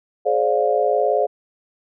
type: chord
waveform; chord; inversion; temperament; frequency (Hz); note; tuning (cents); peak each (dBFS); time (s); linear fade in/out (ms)
sine; D half-diminished seventh; second; just; 422.9 / 528.6 / 587.3 / 704.8; Ab4 / C5 / D5 / F5; +31 / +18 / 0 / +16; -21; 0.25-1.27; 20
effects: none